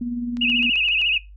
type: tone with tremolo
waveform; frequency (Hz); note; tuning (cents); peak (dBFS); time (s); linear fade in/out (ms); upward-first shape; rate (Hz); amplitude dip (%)
sine; 240.3; B3; -47; -22; 0.01-0.7; 5; sine; 19; 40
type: click train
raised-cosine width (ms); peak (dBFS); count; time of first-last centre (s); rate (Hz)
0.2; -23; 6; 0.37-1.015; 7.75
type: tone with vibrato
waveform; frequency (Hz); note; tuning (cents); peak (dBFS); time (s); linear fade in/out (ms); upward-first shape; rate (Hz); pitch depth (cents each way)
sine; 2701; E7; +42; -17; 0.41-1.18; 5; sine; 14; 130
effects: noise-tail reverb RT60 0.2 s tail -17 dB re dry + added 50 Hz sine -40 dBFS peak until 1.36 s